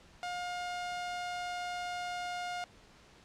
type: tone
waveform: sawtooth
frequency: 712 Hz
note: F5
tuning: 33 cents sharp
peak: -32 dBFS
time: 0.23-2.64 s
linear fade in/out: 0 ms
effects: pink hiss -59 dBFS RMS until 3.24 s + low-pass 6000 Hz 12 dB/octave